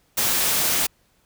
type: noise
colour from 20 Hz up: white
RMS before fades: -21 dBFS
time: 0.17-0.87 s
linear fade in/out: 10 ms
effects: pink hiss -63 dBFS RMS until 1.25 s